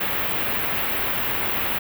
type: band-stop noise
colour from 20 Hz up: white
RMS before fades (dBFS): -24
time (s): 0-1.79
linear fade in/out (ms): 10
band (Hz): 2900 to 16000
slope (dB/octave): 24
effects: none